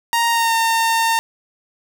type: tone with pitch glide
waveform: sawtooth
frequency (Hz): 932.3 to 910.5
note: A#5 to A#5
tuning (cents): 0 to -41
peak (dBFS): -11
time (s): 0.13-1.19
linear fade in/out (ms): 0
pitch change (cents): -41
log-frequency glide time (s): 0.3-0.54
effects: none